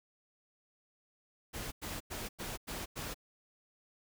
pink noise bursts, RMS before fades -41 dBFS, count 6, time 1.53-3.145 s, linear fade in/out 20 ms, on 190 ms, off 95 ms, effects none

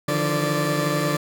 20% pulse tone cluster, 148.1 / 159.4 / 173.4 / 584 Hz, D3 / D#3 / F3 / D5, +15 / +42 / -12 / -10 cents, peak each -19 / -27 / -23 / -20 dBFS, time 0.08-1.17 s, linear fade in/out 5 ms, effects none

